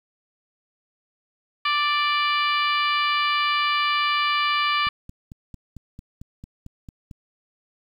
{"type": "harmonic tone", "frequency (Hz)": 587.3, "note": "D5", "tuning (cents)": 0, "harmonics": [2, 3, 4, 5, 6, 7, 8], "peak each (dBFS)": [-22, -29, -26, -28, -33, -36, -36], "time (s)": [1.65, 4.89], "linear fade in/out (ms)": 5}
{"type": "click train", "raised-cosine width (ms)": 5, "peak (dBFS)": -26, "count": 11, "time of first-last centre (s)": [4.87, 7.112], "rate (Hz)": 4.46}
{"effects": ["9-bit"]}